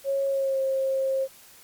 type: tone with pitch glide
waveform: sine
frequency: 549 to 534.3 Hz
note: C#5 to C5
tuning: -17 to +36 cents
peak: -22 dBFS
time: 0.04-1.28 s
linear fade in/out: 50 ms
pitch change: -47 cents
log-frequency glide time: 0.27-0.6 s
effects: white hiss -51 dBFS RMS until 1.63 s + MP3 96 kbps